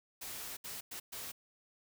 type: noise bursts at uneven times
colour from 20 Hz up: white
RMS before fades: -44 dBFS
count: 4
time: 0.21-0.57 / 0.64-0.81 / 0.91-1 / 1.12-1.32 s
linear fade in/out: 10 ms
effects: none